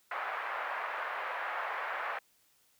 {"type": "band-pass noise", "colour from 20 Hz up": "white", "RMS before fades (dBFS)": -37, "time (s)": [0.11, 2.19], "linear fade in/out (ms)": 5, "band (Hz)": [620, 1800], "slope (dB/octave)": 24, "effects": ["white hiss -69 dBFS RMS until 2.79 s"]}